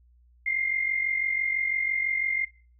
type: tone pair together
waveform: sine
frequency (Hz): 2071 / 2117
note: C7 / C7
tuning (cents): -18 / +20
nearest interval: unison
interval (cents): 38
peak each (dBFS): -31 / -25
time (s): 0.46-2.45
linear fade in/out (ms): 5
effects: noise-tail reverb RT60 0.4 s tail -20 dB re dry + added 60 Hz sine -56 dBFS peak until 2.79 s